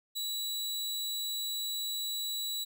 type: tone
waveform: sawtooth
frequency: 3923 Hz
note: B7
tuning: 12 cents flat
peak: -30 dBFS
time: 0.15-2.65 s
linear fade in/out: 20 ms
effects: none